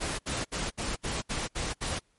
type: noise bursts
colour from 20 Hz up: pink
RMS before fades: -32 dBFS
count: 8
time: 0-1.996 s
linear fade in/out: 20 ms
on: 190 ms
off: 68 ms
effects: pink hiss -70 dBFS RMS until 2.18 s + MP3 48 kbps